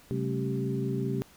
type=tone cluster; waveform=sine; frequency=132.1 / 190.8 / 215.9 / 275.5 / 389 Hz; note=C3 / G3 / A3 / C#4 / G4; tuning=+17 / -47 / -33 / -11 / -13 cents; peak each=-31 / -36 / -35 / -36 / -34 dBFS; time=0.11-1.22 s; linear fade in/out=0 ms; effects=pink hiss -56 dBFS RMS until 1.36 s